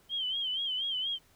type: tone with vibrato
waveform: sine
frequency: 3136 Hz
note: G7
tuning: in tune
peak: -30 dBFS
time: 0.09-1.19 s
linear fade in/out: 50 ms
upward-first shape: sine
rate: 4.2 Hz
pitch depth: 89 cents each way
effects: pink hiss -64 dBFS RMS until 1.35 s